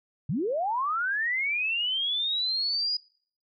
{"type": "linear sweep", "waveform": "sine", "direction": "up", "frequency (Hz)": [116.54, 4953], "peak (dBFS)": -25, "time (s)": [0.29, 2.97], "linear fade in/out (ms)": 5, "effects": ["noise-tail reverb RT60 0.5 s tail -23 dB re dry"]}